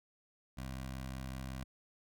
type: tone with notch filter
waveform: 15% pulse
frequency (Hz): 65.41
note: C2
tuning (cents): 0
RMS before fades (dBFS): -43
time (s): 0.57-1.64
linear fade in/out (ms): 10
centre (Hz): 410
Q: 1.2
effects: none